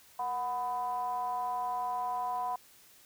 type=ring-modulated tone; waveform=triangle; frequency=131.1 Hz; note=C3; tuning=4 cents sharp; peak=-26 dBFS; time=0.19-2.56 s; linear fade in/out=5 ms; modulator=866 Hz; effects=white hiss -59 dBFS RMS until 3.05 s